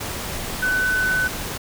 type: tone in noise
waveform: sine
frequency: 1504 Hz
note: F#6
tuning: 28 cents sharp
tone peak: -18 dBFS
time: 0.62-1.28 s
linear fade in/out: 10 ms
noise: pink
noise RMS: -29 dBFS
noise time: 0-1.58 s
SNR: +8 dB
effects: none